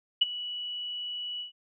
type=tone with ADSR envelope; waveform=sine; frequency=2944 Hz; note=F#7; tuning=9 cents flat; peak=-16 dBFS; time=0.21-1.52 s; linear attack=10 ms; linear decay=21 ms; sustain=-17 dB; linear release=120 ms; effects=none